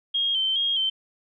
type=tone with vibrato; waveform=sine; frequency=3177 Hz; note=G7; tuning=23 cents sharp; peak=-21 dBFS; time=0.14-0.9 s; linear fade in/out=10 ms; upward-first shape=square; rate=2.4 Hz; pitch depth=41 cents each way; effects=none

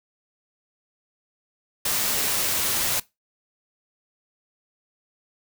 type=noise; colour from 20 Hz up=white; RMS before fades=-24 dBFS; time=1.85-3 s; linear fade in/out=5 ms; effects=noise-tail reverb RT60 0.2 s tail -20 dB re dry

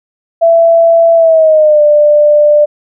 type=tone with pitch glide; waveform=sine; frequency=667 to 594.2 Hz; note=E5 to D5; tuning=+20 to +20 cents; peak=-3 dBFS; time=0.41-2.66 s; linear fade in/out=20 ms; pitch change=-200 cents; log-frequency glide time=1.15-1.82 s; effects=none

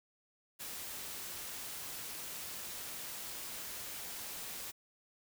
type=noise; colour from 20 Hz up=white; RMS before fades=-44 dBFS; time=0.59-4.72 s; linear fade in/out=20 ms; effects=none

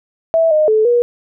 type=tone with pitch steps; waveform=sine; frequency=655 / 615 / 434.1 / 480.6 Hz; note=E5 / D#5 / A4 / B4; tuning=-11 / -20 / -23 / -47 cents; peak=-9 dBFS; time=0.34-1.02 s; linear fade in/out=0 ms; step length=170 ms; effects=none

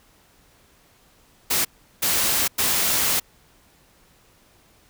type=noise bursts at uneven times; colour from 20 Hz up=white; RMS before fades=-21 dBFS; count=3; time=1.5-1.65 / 2.02-2.48 / 2.58-3.2 s; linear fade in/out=10 ms; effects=pink hiss -57 dBFS RMS until 4.89 s

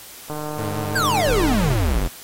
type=click train; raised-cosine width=1 ms; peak=-17 dBFS; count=188; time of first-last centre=0.3-1.538 s; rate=151 Hz
type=tone with vibrato; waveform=sawtooth; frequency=105.1 Hz; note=G#2; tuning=21 cents sharp; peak=-22 dBFS; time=0.57-1.76 s; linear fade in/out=20 ms; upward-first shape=triangle; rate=5.5 Hz; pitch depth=62 cents each way
type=exponential sweep; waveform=square; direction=down; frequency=1658 to 39.12 Hz; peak=-19 dBFS; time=0.95-2.08 s; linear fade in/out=10 ms
type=tone; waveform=sine; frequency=40.08 Hz; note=E1; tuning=48 cents flat; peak=-22 dBFS; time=1.27-2.02 s; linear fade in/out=10 ms
effects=white hiss -40 dBFS RMS until 2.23 s + AAC 48 kbps

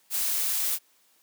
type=noise; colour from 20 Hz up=blue; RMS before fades=-27 dBFS; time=0.1-0.79 s; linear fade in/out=50 ms; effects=white hiss -64 dBFS RMS until 1.22 s + high-pass 200 Hz 12 dB/octave

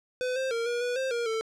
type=tone with pitch steps; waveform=square; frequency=504 / 526 / 462.5 / 478.5 / 489.1 / 527 / 472.1 / 445.2 Hz; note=B4 / C5 / A#4 / A#4 / B4 / C5 / A#4 / A4; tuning=+35 / +9 / -14 / +45 / -17 / +12 / +22 / +20 cents; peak=-28 dBFS; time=0.21-1.41 s; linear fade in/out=0 ms; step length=150 ms; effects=low-pass 7000 Hz 12 dB/octave

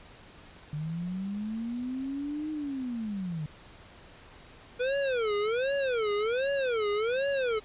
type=linear two-way sweep; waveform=sine; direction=up then down; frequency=146.83 to 311.1 to 146.83 Hz; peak=-31 dBFS; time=0.73-3.46 s; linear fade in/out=2 ms; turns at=2.51 s
type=tone with vibrato; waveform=square; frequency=479.7 Hz; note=A#4; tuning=50 cents sharp; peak=-27 dBFS; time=4.79-7.6 s; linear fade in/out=20 ms; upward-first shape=sine; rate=1.3 Hz; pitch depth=270 cents each way
effects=pink hiss -52 dBFS RMS until 7.64 s + resampled to 8000 Hz

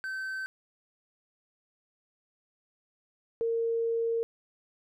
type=tone pair in turn; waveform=triangle / sine; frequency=1541 / 459.6 Hz; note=G6 / A#4; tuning=-30 / -25 cents; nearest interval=octave + major sixth; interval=2095 cents; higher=first; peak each=-31 / -26 dBFS; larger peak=second; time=0.04-0.46 / 3.41-4.23 s; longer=second; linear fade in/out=0 ms; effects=none

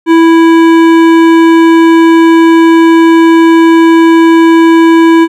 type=tone with hard clipping; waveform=sine; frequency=329.6 Hz; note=E4; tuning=in tune; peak=-3 dBFS; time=0.06-5.28 s; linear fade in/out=50 ms; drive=14 dB; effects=none

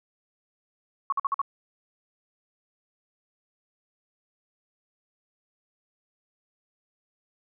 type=tone bursts; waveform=sine; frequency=1108.7 Hz; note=C#6; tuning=in tune; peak=-22 dBFS; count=5; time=1.1-1.416 s; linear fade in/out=2 ms; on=24 ms; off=49 ms; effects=none

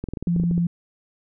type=clicks; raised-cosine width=3 ms; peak=-16 dBFS; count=11; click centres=0.04 / 0.087 / 0.136 / 0.172 / 0.226 / 0.273 / 0.363 / 0.399 / 0.437 / 0.512 / 0.579 s
type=tone; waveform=sine; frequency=171.8 Hz; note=F3; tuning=28 cents flat; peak=-18 dBFS; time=0.27-0.67 s; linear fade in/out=5 ms
effects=none

